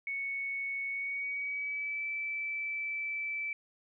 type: tone with pitch glide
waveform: sine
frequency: 2217 to 2318 Hz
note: C#7 to D7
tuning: 0 to -23 cents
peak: -33 dBFS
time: 0.07-3.53 s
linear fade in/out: 2 ms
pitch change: +77 cents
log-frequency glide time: 0.89-2.06 s
effects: none